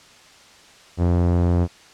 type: tone with low-pass filter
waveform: sawtooth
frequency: 87.31 Hz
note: F2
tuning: in tune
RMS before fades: -18 dBFS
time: 0.97-1.68 s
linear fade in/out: 50 ms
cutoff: 760 Hz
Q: 0.61
effects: white hiss -48 dBFS RMS until 1.93 s + low-pass 6000 Hz 12 dB/octave